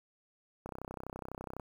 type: click train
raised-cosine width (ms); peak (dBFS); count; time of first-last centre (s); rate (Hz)
1; -27; 31; 0.66-1.598; 32
effects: 9-bit